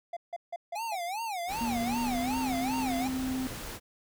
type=tone bursts; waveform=triangle; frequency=688 Hz; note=F5; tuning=26 cents flat; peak=-31 dBFS; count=5; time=0.13-0.955 s; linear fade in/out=5 ms; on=37 ms; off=160 ms
type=tone with vibrato; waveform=square; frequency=796 Hz; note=G5; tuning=26 cents sharp; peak=-33 dBFS; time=0.75-3.08 s; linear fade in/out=10 ms; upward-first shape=sine; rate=2.6 Hz; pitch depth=260 cents each way
type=noise; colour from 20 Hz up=pink; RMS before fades=-40 dBFS; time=1.47-3.8 s; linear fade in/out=50 ms
type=tone with pitch glide; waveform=triangle; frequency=236.6 to 259.5 Hz; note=A#3 to C4; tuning=+26 to -14 cents; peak=-28 dBFS; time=1.61-3.47 s; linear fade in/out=0 ms; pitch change=+160 cents; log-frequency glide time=1.86-2.39 s
effects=none